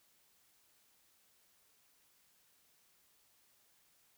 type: silence
effects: white hiss -71 dBFS RMS until 4.17 s